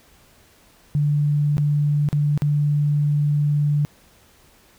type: tone with dropouts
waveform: sine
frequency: 146.83 Hz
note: D3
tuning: in tune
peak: -16 dBFS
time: 0.95-3.85 s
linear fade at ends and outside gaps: 0 ms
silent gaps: 1.57-1.581 / 2.088-2.129 / 2.376-2.42 s
effects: pink hiss -54 dBFS RMS until 4.78 s